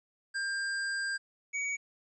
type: tone pair in turn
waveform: square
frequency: 1596 / 2257 Hz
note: G6 / C#7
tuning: +31 / +31 cents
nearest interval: tritone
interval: 600 cents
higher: second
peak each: -32 / -32 dBFS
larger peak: neither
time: 0.34-1.18 / 1.53-1.77 s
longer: first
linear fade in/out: 20 ms
effects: resampled to 22050 Hz + 12-bit